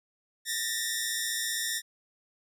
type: tone pair together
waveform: 10% pulse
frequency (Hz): 1788 / 1903.1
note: A6 / A#6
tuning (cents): +27 / +35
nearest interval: minor second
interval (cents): 108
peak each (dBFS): -22 / -25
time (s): 0.45-1.82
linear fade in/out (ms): 50
effects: none